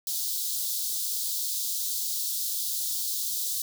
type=high-pass noise; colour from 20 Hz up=white; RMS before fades=-30 dBFS; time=0.07-3.62 s; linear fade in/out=2 ms; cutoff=3600 Hz; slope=48 dB/octave; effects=none